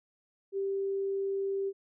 sine tone, 392 Hz, G4, in tune, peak -29 dBFS, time 0.52-1.73 s, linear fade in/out 50 ms, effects none

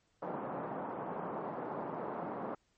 white band-pass noise, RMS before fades -40 dBFS, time 0.22-2.55 s, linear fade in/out 5 ms, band 150 to 1000 Hz, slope 24 dB/octave, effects pink hiss -75 dBFS RMS until 2.77 s + MP3 32 kbps

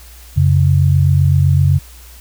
sine tone pair together, 90.79 / 138.59 Hz, F#2 / C#3, -32 / 0 cents, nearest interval perfect fifth, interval 732 cents, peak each -11 dBFS, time 0.36-1.79 s, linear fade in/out 20 ms, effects added 60 Hz sine -37 dBFS peak until 2.2 s + white hiss -42 dBFS RMS until 2.2 s

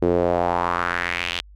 sawtooth tone with band-pass filter sweep, 87.31 Hz, F2, in tune, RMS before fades -22 dBFS, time 0.02-1.41 s, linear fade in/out 5 ms, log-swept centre 380 to 3300 Hz, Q 2.9, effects added 50 Hz sine -43 dBFS peak until 1.55 s

